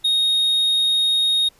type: tone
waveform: triangle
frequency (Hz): 3729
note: A#7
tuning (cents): 0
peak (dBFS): -14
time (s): 0.04-1.49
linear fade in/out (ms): 10
effects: pink hiss -55 dBFS RMS until 1.59 s + resampled to 32000 Hz